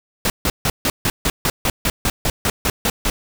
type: noise bursts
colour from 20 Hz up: pink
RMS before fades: -18 dBFS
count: 15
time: 0.25-3.1 s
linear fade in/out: 2 ms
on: 50 ms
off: 150 ms
effects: none